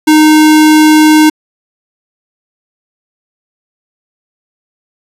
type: tone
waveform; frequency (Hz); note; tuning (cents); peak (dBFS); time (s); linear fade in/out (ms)
square; 308.5; D#4; -15; -3; 0.07-1.3; 10
effects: resampled to 32000 Hz